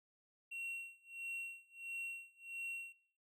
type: tone with tremolo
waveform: triangle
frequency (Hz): 2733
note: F7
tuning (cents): -38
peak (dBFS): -38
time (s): 0.51-2.93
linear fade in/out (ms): 10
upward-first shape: sine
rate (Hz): 1.5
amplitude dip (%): 95
effects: noise-tail reverb RT60 0.6 s tail -21 dB re dry